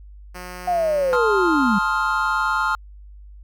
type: tone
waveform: 5% pulse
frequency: 180 Hz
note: F#3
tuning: 47 cents flat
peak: -22 dBFS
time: 0.34-1.17 s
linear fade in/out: 20 ms
type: linear sweep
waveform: sine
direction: down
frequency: 728 to 188.4 Hz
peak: -17 dBFS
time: 0.67-1.79 s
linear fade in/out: 10 ms
type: chord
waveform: triangle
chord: F dominant seventh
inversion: first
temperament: just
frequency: 873.1 / 1047.7 / 1257.2 / 1396.9 Hz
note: A5 / C6 / Eb6 / F6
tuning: -14 / +2 / +18 / 0 cents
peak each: -24 / -23 / -23 / -20 dBFS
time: 1.13-2.75 s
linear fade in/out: 0 ms
effects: added 50 Hz sine -39 dBFS peak until 3.43 s